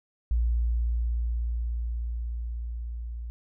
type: tone with level ramp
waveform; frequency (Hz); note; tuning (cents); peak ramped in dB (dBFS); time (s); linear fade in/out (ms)
sine; 58.27; A#1; 0; -21 to -33; 0.31-3.3; 0
effects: none